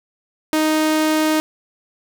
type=tone; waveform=sawtooth; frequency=311.1 Hz; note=D#4; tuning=in tune; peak=-11 dBFS; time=0.53-1.4 s; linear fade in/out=0 ms; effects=8-bit